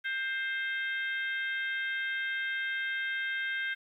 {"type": "harmonic tone with a mistuned harmonic", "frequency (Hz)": 525, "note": "C5", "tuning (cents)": 6, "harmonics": [3, 4, 5, 6, 7], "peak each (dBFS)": [-32, -37, -46, -43, -47], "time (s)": [0.04, 3.75], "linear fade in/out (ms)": 20, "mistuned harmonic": 6, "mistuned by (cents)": 20, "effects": ["11-bit"]}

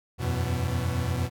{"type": "chord", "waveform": "40% pulse", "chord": "E suspended second", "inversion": "none", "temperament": "equal with one note detuned", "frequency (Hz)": [83.85, 92.5, 123.47], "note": ["E2", "F#2", "B2"], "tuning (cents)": [30, 0, 0], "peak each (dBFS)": [-29, -30, -28], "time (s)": [0.18, 1.3], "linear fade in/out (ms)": 50, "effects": []}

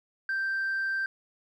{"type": "tone", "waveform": "sine", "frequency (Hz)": 1568, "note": "G6", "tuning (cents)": 0, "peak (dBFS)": -25, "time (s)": [0.29, 1.06], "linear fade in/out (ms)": 2, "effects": ["tanh soft clip ceiling -25 dBFS", "11-bit"]}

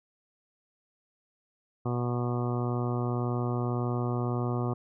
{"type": "harmonic tone", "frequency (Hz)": 121.8, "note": "B2", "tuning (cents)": -24, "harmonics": [1, 2, 3, 4, 5, 6, 7, 8, 9, 10], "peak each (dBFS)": [-29, -34, -35, -40, -43, -40, -46, -46, -42, -43], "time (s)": [1.85, 4.74], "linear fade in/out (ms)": 10, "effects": []}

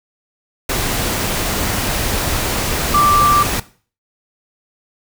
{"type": "tone in noise", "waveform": "sine", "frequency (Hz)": 1174.7, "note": "D6", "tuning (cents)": 0, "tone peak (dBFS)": -10, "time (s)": [2.94, 3.43], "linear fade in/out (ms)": 5, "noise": "pink", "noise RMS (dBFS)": -19, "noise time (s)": [0.69, 3.6], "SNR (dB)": 6, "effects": ["noise-tail reverb RT60 0.4 s tail -17 dB re dry"]}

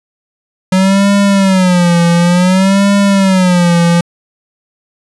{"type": "tone with vibrato", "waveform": "square", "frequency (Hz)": 185, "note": "F#3", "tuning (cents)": 0, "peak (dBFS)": -7, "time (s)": [0.72, 4.01], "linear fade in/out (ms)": 5, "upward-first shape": "sine", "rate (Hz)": 0.56, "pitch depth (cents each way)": 140, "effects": ["resampled to 24000 Hz"]}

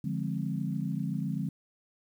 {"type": "chord", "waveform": "sine", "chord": "D half-diminished seventh", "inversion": "none", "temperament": "equal", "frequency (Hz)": [146.83, 174.61, 207.7, 261.6], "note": ["D3", "F3", "Ab3", "C4"], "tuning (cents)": [0, 0, 0, 0], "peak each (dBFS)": [-34, -34, -35, -38], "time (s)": [0.04, 1.49], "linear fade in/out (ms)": 5, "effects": ["10-bit"]}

